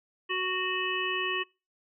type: harmonic tone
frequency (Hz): 370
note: F#4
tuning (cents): 0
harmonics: 1 / 3 / 5 / 7 / 8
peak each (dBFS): -34 / -34 / -34 / -34 / -34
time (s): 0.29-1.44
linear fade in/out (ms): 20
effects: noise-tail reverb RT60 0.3 s tail -25 dB re dry